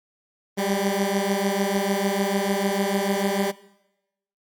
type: beating tone pair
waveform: 15% pulse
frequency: 194.5 / 201.2 Hz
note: G3 / G3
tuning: -13 / +45 cents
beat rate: 6.7 Hz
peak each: -18 dBFS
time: 0.57-3.52 s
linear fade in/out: 20 ms
effects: noise-tail reverb RT60 0.9 s tail -19 dB re dry + MP3 96 kbps